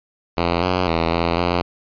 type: tone with pitch steps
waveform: 5% pulse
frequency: 85.5 / 91.1 / 82.8 / 84.6 / 87.4 Hz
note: F2 / F#2 / E2 / E2 / F2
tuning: -36 / -26 / +8 / +45 / +2 cents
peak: -6 dBFS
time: 0.37-1.62 s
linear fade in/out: 5 ms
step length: 250 ms
effects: resampled to 11025 Hz